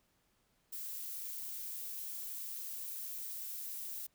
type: noise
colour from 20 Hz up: violet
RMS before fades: -43 dBFS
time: 0.72-4.07 s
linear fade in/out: 10 ms
effects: pink hiss -75 dBFS RMS until 4.14 s